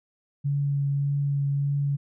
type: tone with vibrato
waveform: sine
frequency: 141.3 Hz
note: C#3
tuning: 34 cents sharp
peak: -22 dBFS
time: 0.44-1.97 s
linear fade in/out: 20 ms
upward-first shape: triangle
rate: 1.7 Hz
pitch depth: 13 cents each way
effects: none